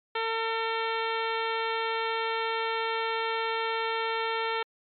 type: harmonic tone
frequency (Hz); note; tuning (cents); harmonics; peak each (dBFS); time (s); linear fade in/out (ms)
451.4; A4; +44; 1 / 2 / 3 / 4 / 5 / 6 / 7 / 8 / 9; -32 / -32 / -34 / -37 / -37 / -41 / -40 / -42 / -45; 0.15-4.63; 5
effects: MP3 64 kbps